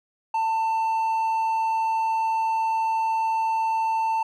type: tone with hard clipping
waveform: sine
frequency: 893 Hz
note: A5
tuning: 25 cents sharp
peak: -22 dBFS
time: 0.34-4.23 s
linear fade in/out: 5 ms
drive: 3 dB
effects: none